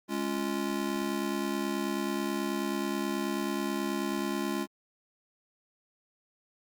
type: chord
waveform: square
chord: Db major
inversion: second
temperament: just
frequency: 207.9 / 277.2 / 346.5 Hz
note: Ab3 / Db4 / F4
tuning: +2 / 0 / -14 cents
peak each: -35 / -35 / -35 dBFS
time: 0.08-4.67 s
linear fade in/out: 50 ms
effects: Opus 48 kbps